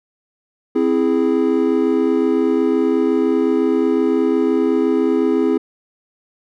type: chord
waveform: triangle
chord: C augmented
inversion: none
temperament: equal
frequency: 261.6 / 329.6 / 415.3 Hz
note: C4 / E4 / G#4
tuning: 0 / 0 / 0 cents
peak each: -16 dBFS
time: 0.75-5.58 s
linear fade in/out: 10 ms
effects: none